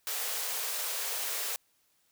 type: high-pass noise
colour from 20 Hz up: white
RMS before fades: -34 dBFS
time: 0.07-1.56 s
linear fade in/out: 0 ms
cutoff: 410 Hz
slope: 96 dB/octave
effects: white hiss -71 dBFS RMS until 2.11 s